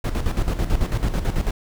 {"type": "noise with tremolo", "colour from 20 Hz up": "brown", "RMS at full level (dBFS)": -19, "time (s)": [0.04, 1.51], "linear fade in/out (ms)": 5, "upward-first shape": "square", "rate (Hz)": 9.1, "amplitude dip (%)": 65, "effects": []}